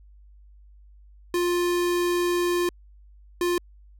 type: tone pair in turn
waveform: square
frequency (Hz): 351.2 / 351.2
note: F4 / F4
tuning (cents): +10 / +10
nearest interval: unison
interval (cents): 0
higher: neither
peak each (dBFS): -22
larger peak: neither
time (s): 1.34-2.69 / 3.41-3.58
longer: first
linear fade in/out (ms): 2
effects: added 50 Hz sine -48 dBFS peak until 3.99 s